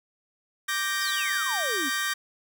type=chord; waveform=sawtooth; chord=G minor; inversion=second; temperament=equal; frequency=1174.7 / 1568 / 1864.7 Hz; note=D6 / G6 / Bb6; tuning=0 / 0 / 0 cents; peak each=-29 / -26 / -26 dBFS; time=0.68-2.14 s; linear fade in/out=10 ms
type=exponential sweep; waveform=sine; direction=down; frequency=5490 to 246.9 Hz; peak=-31 dBFS; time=1-1.9 s; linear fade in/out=20 ms
effects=none